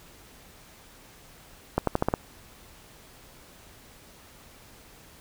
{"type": "accelerating click train", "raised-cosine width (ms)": 1, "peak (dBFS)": -8, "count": 6, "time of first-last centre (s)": [1.78, 2.139], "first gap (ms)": 93, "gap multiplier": 0.87, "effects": ["pink hiss -52 dBFS RMS until 5.2 s"]}